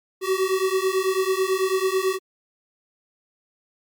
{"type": "beating tone pair", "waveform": "square", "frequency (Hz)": [374.5, 383.6], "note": ["F#4", "G4"], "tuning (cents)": [21, -37], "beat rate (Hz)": 9.1, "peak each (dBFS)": -24, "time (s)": [0.21, 2.19], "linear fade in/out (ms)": 50, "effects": ["Opus 48 kbps"]}